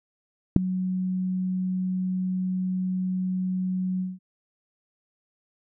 sine tone with ADSR envelope, 185 Hz, F#3, in tune, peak -4 dBFS, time 0.56-4.19 s, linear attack 4 ms, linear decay 3 ms, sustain -20 dB, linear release 190 ms, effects none

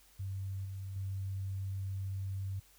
sine tone with level steps, 96.7 Hz, G2, 23 cents flat, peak -36 / -39 / -35 dBFS, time 0.19-2.6 s, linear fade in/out 10 ms, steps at 0.65 / 0.96 s, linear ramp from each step 2 ms, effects added 49 Hz sine -67 dBFS peak until 2.78 s + white hiss -64 dBFS RMS until 2.78 s

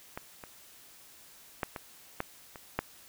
clicks, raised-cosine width 0.5 ms, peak -22 / -28 / -15 / -22 / -16 / -29 / -13 dBFS, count 7, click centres 0.175 / 0.438 / 1.632 / 1.762 / 2.204 / 2.558 / 2.79 s, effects white hiss -55 dBFS RMS until 3.08 s

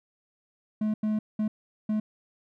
triangle tone bursts at uneven times, 214.4 Hz, A3, 45 cents flat, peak -22 dBFS, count 4, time 0.81-0.94 / 1.03-1.19 / 1.39-1.48 / 1.89-2 s, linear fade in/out 5 ms, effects none

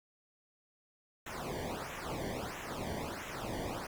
brown noise with flanger, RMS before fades -40 dBFS, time 1.26-3.87 s, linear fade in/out 5 ms, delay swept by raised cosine 0.21 to 0.78 ms, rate 1.5 Hz, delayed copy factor -0.95, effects none

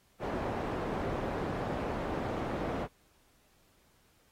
white low-pass noise, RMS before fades -35 dBFS, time 0.19-2.88 s, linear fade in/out 50 ms, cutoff 670 Hz, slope 12 dB/octave, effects pink hiss -68 dBFS RMS until 4.31 s + AAC 48 kbps

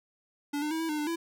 square tone with pitch steps, 289 / 300.9 / 321.8 / 326.6 / 302.7 / 297.9 / 333.8 Hz, D4 / D4 / E4 / E4 / D#4 / D4 / E4, -28 / +42 / -42 / -16 / -48 / +25 / +22 cents, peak -30 dBFS, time 0.53-1.16 s, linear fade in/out 10 ms, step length 90 ms, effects none

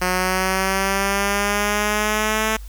5% pulse linear sweep, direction up, 181.4 to 220 Hz, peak -7 dBFS, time 0.01-2.57 s, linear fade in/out 10 ms, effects added 50 Hz sine -32 dBFS peak until 2.68 s + white hiss -49 dBFS RMS until 2.68 s

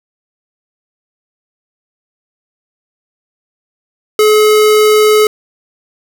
square tone, 426.7 Hz, G#4, 47 cents sharp, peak -6 dBFS, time 4.19-5.27 s, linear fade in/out 2 ms, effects none

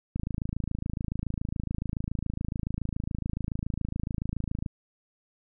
click train, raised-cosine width 5 ms, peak -18 dBFS, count 123, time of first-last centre 0.16-4.662 s, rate 27.1 Hz, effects none

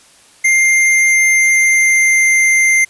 square tone with pitch glide, 2105 to 2092 Hz, C7 to C7, +10 to -1 cents, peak -9 dBFS, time 0.44-2.85 s, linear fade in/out 10 ms, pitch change -11 cents, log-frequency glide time 0.62-2.32 s, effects white hiss -46 dBFS RMS until 2.89 s + resampled to 24000 Hz

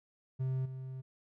triangle tone with level steps, 130.81 Hz, C3, in tune, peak -29 / -38 dBFS, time 0.39-1.02 s, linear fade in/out 20 ms, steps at 0.65 s, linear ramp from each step 10 ms, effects none

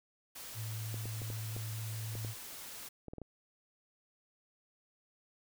white noise, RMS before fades -47 dBFS, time 0.35-2.89 s, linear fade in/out 10 ms
sine tone, 110.2 Hz, A2, 3 cents sharp, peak -38 dBFS, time 0.54-2.35 s, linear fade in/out 50 ms
clicks, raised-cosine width 2 ms, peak -31 dBFS, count 11, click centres 0.943 / 1.056 / 1.218 / 1.302 / 1.565 / 2.153 / 2.248 / 3.083 / 3.135 / 3.183 / 3.217 s
effects none

